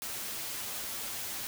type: noise with comb filter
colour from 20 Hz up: white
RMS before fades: -38 dBFS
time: 0.02-1.47 s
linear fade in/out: 0 ms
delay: 8.9 ms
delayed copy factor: +0.65
effects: none